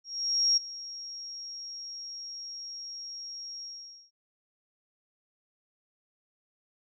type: tone with ADSR envelope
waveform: sine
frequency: 5588 Hz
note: F8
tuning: in tune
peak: -20 dBFS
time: 0.04-4.11 s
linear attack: 530 ms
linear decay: 12 ms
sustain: -18 dB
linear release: 480 ms
effects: none

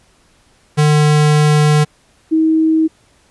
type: tone pair in turn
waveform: square / sine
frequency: 150.3 / 318.5 Hz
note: D3 / D#4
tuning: +40 / +41 cents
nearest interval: octave + minor second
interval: 1301 cents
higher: second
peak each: -9 dBFS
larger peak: neither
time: 0.77-1.85 / 2.31-2.88 s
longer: first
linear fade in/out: 20 ms
effects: pink hiss -53 dBFS RMS until 3.3 s + resampled to 24000 Hz

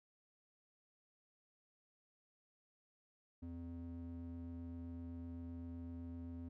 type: ring-modulated tone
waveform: triangle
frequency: 169.5 Hz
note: E3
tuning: 49 cents sharp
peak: -40 dBFS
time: 3.42-6.49 s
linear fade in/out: 10 ms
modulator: 86.7 Hz
effects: none

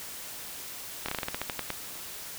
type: slowing click train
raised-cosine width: 0.3 ms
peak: -14 dBFS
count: 12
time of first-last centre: 1.06-1.703 s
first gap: 25 ms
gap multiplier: 1.16
effects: white hiss -41 dBFS RMS until 2.38 s

